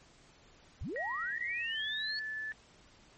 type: linear sweep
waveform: sine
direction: up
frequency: 34.65 to 4435 Hz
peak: -36 dBFS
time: 0.81-2.19 s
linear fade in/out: 0 ms
type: tone with pitch glide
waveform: sine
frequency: 1900 to 1742.3 Hz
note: A#6 to A6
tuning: +33 to -17 cents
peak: -36 dBFS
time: 0.96-2.52 s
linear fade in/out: 0 ms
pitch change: -150 cents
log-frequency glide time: 1.58-1.82 s
effects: pink hiss -61 dBFS RMS until 3.17 s + MP3 32 kbps